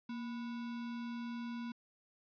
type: tone with sample-and-hold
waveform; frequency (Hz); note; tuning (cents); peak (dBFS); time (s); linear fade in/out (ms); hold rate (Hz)
sine; 234.7; A#3; +12; -39; 0.09-1.72; 5; 1225
effects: resampled to 11025 Hz